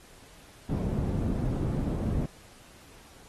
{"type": "low-pass noise", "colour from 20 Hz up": "white", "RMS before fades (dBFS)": -29, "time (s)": [0.69, 2.26], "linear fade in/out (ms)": 5, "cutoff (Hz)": 190, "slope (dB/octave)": 12, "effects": ["pink hiss -54 dBFS RMS until 3.28 s", "AAC 32 kbps"]}